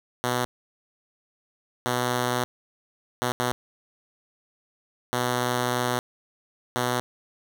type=tone bursts at uneven times; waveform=5% pulse; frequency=123.47 Hz; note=B2; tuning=in tune; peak=-12 dBFS; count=6; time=0.24-0.45 / 1.86-2.44 / 3.22-3.32 / 3.4-3.52 / 5.13-5.99 / 6.76-7 s; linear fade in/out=0 ms; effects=none